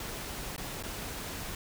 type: noise with dropouts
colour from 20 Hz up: pink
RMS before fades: -39 dBFS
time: 0-1.55 s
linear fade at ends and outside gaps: 2 ms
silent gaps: 0.564-0.579 / 0.827-0.835 s
effects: none